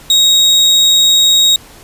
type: tone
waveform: 35% pulse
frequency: 3777 Hz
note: A#7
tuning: 22 cents sharp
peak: -4 dBFS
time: 0.1-1.56 s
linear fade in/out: 2 ms
effects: pink hiss -38 dBFS RMS until 1.83 s + resampled to 32000 Hz